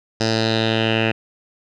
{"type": "tone with low-pass filter sweep", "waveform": "10% pulse", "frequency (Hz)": 111.8, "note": "A2", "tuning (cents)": 28, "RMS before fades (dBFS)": -19, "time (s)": [0.2, 1.12], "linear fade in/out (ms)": 10, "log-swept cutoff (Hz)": [5200, 2500], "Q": 4.4, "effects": []}